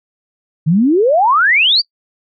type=exponential sweep; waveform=sine; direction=up; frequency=146.3 to 4842 Hz; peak=-8 dBFS; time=0.66-1.82 s; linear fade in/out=20 ms; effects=noise-tail reverb RT60 0.1 s tail -26 dB re dry